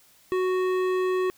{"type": "tone with hard clipping", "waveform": "triangle", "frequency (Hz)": 370, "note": "F#4", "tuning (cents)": 0, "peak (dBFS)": -24, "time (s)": [0.32, 1.3], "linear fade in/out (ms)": 0, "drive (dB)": 17, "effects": ["white hiss -58 dBFS RMS until 1.37 s"]}